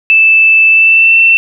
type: tone with pitch glide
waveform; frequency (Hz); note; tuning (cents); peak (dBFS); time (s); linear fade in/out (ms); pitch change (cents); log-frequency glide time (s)
sine; 2637 to 2686; E7 to E7; 0 to +32; -3; 0.1-1.37; 0; +32; 0.69-1.2
effects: none